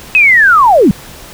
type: linear sweep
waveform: sine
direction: down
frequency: 2588 to 159.4 Hz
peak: -3 dBFS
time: 0.15-0.91 s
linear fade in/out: 0 ms
effects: pink hiss -32 dBFS RMS until 1.33 s